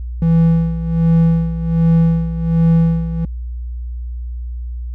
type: tone with tremolo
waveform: triangle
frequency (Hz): 165.3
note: E3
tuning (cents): +5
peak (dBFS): -6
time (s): 0.22-3.25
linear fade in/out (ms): 2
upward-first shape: sine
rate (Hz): 1.3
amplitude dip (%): 75
effects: added 60 Hz sine -22 dBFS peak until 4.94 s